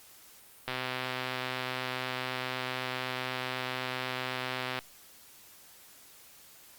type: click train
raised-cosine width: 0.3 ms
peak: -17 dBFS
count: 527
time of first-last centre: 0.68-4.789 s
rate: 128 Hz
effects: white hiss -55 dBFS RMS until 6.78 s + Opus 48 kbps